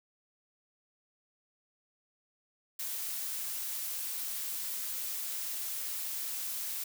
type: noise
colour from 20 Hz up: blue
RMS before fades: -37 dBFS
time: 2.79-6.84 s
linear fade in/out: 5 ms
effects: none